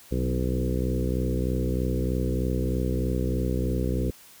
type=harmonic tone with a mistuned harmonic; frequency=63.2 Hz; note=B1; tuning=41 cents sharp; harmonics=1 / 2 / 3 / 4 / 5 / 6 / 7 / 8; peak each=-27 / -30 / -32 / -33 / -34 / -35 / -35 / -36 dBFS; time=0.11-4.11 s; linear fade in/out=10 ms; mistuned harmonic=3; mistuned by=-27 cents; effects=white hiss -51 dBFS RMS until 4.4 s